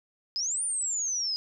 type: exponential two-way sweep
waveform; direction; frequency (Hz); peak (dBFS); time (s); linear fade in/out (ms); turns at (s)
sine; up then down; 4935 to 9397 to 4935; -27; 0.36-1.36; 0; 0.63
effects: none